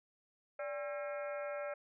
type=harmonic tone with a mistuned harmonic; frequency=269.4 Hz; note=C#4; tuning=49 cents flat; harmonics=2 / 3 / 4 / 5 / 6 / 7 / 8 / 9; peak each=-39 / -51 / -57 / -48 / -51 / -58 / -53 / -56 dBFS; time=0.59-1.74 s; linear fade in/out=5 ms; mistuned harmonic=2; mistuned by=+130 cents; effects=none